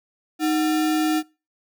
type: tone with sample-and-hold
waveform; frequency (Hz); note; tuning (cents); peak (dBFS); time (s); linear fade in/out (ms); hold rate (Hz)
sine; 311.1; D#4; 0; -18; 0.39-1.23; 50; 1050
effects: noise-tail reverb RT60 0.3 s tail -24 dB re dry